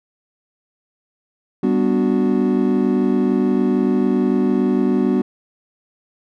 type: chord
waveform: triangle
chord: G major seventh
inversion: none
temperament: equal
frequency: 196 / 246.9 / 293.7 / 370 Hz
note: G3 / B3 / D4 / F#4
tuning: 0 / 0 / 0 / 0 cents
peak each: -18 / -16 / -20 / -19 dBFS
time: 1.63-5.22 s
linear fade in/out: 5 ms
effects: none